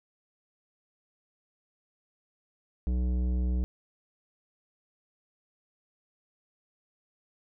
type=tone with tanh clipping; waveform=sine; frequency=61.74 Hz; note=B1; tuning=in tune; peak=-27 dBFS; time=2.87-3.64 s; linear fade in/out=0 ms; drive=13 dB; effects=none